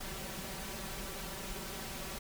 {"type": "noise with comb filter", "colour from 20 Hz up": "pink", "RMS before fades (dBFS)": -42, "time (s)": [0, 2.19], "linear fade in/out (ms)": 10, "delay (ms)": 5.2, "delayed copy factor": 0.7, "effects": []}